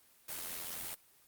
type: noise with amplitude modulation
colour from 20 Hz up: white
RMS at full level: -39 dBFS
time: 0.28-0.95 s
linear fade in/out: 10 ms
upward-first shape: sine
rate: 85.1 Hz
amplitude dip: 60%
effects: white hiss -65 dBFS RMS until 1.27 s + Opus 24 kbps